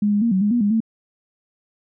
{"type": "tone with pitch steps", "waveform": "sine", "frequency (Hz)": [207.1, 205.4, 232.6, 188.4, 207, 240.6, 204.5, 223.7], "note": ["G#3", "G#3", "A#3", "F#3", "G#3", "B3", "G#3", "A3"], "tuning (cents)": [-5, -19, -4, 32, -5, -45, -26, 29], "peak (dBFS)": -15, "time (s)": [0.02, 0.804], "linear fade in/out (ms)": 5, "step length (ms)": 98, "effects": []}